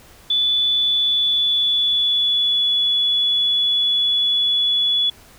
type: tone with pitch glide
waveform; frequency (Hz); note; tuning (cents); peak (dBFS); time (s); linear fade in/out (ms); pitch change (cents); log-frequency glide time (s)
sine; 3473 to 3411; A7 to G#7; -23 to +46; -15; 0.3-5.1; 5; -31; 0.7-2.73
effects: pink hiss -47 dBFS RMS until 5.38 s